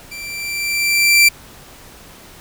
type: tone with level ramp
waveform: sawtooth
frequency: 2349 Hz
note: D7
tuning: in tune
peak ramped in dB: -26 to -3 dBFS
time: 0.11-1.29 s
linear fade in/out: 10 ms
effects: pink hiss -41 dBFS RMS until 2.4 s